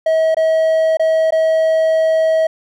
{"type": "tone with dropouts", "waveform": "triangle", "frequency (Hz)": 641, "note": "E5", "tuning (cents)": -49, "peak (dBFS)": -9, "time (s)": [0.06, 2.47], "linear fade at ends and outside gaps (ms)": 5, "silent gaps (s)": [[0.346, 0.368], [0.971, 0.995], [1.307, 1.322]], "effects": []}